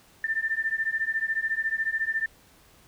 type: beating tone pair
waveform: sine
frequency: 1780 / 1794 Hz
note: A6 / A6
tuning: +20 / +33 cents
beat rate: 14 Hz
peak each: -28 dBFS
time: 0.24-2.26 s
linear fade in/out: 2 ms
effects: pink hiss -57 dBFS RMS until 2.87 s